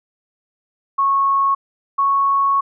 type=tone pair in turn; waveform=sine; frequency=1100 / 1106 Hz; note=C#6 / C#6; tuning=-14 / -4 cents; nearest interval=unison; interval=10 cents; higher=second; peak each=-13 dBFS; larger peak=neither; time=0.98-1.55 / 1.98-2.61 s; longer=second; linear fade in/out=10 ms; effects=none

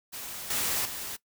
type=noise with level steps; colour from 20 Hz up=white; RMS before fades=-39 / -29 / -37 dBFS; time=0.12-1.17 s; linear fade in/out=20 ms; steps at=0.5 / 0.85 s; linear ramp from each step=5 ms; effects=noise-tail reverb RT60 0.1 s tail -19 dB re dry

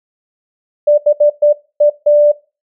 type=tone bursts at uneven times; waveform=sine; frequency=590 Hz; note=D5; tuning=8 cents sharp; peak=-5 dBFS; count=6; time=0.87-0.98 / 1.06-1.13 / 1.2-1.3 / 1.42-1.53 / 1.8-1.9 / 2.06-2.32 s; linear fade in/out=10 ms; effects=noise-tail reverb RT60 0.3 s tail -19 dB re dry

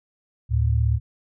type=tone pair together; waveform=sine; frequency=74.48 / 111.6 Hz; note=D2 / A2; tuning=+25 / +25 cents; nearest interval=perfect fifth; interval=700 cents; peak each=-20 dBFS; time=0.49-1 s; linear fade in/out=50 ms; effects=none

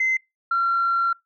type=tone pair in turn; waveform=sine; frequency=2063 / 1368.2 Hz; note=C7 / F6; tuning=-25 / -36 cents; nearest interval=perfect fifth; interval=711 cents; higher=first; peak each=-17 dBFS; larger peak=neither; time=0-0.17 / 0.51-1.13 s; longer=second; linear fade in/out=5 ms; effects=noise-tail reverb RT60 0.2 s tail -26 dB re dry + tanh soft clip ceiling -14 dBFS

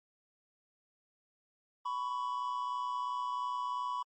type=tone pair together; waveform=triangle; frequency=993 / 1115.9 Hz; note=B5 / C#6; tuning=+9 / +11 cents; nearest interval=major second; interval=202 cents; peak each=-33 / -36 dBFS; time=1.85-4.03 s; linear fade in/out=10 ms; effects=MP3 32 kbps

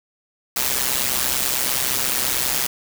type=noise with amplitude modulation; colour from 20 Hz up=white; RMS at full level=-18 dBFS; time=0.56-2.67 s; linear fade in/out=5 ms; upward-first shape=sine; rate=129 Hz; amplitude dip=80%; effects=none

